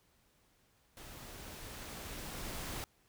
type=noise with level ramp; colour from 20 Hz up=pink; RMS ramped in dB=-51 to -41 dBFS; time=0.97-2.84 s; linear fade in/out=0 ms; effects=pink hiss -71 dBFS RMS until 3.08 s